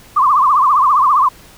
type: tone with vibrato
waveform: sine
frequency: 1108.7 Hz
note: C#6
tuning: in tune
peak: -8 dBFS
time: 0.16-1.29 s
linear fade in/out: 10 ms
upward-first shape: triangle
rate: 15 Hz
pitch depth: 200 cents each way
effects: pink hiss -42 dBFS RMS until 1.57 s